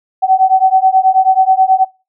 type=beating tone pair; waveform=sine; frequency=754 / 763.3 Hz; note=F#5 / G5; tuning=+32 / -46 cents; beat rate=9.3 Hz; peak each=-10 dBFS; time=0.22-1.85 s; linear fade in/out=20 ms; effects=noise-tail reverb RT60 0.3 s tail -24 dB re dry

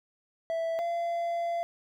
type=tone pair in turn; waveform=triangle; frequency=659.3 / 683.2 Hz; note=E5 / F5; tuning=0 / -38 cents; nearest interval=minor second; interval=62 cents; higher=second; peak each=-26 dBFS; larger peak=neither; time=0.5-0.79 / 0.79-1.63 s; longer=second; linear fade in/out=0 ms; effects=none

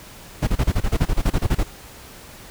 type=noise bursts; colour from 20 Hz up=brown; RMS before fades=-17 dBFS; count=15; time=0.42-1.635 s; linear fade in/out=10 ms; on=53 ms; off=30 ms; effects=pink hiss -42 dBFS RMS until 2.5 s

